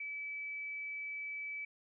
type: tone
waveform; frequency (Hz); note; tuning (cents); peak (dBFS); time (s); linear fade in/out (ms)
sine; 2300; D7; -37; -39; 0-1.65; 5
effects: none